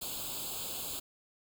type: noise with comb filter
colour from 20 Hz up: white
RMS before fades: -39 dBFS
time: 0.01-1 s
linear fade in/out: 10 ms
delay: 0.26 ms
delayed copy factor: +1
effects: none